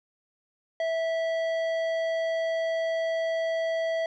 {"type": "tone with tanh clipping", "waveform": "sine", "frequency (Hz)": 655, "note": "E5", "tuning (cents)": -11, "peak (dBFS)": -27, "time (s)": [0.8, 4.06], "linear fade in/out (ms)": 2, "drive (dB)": 12, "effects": []}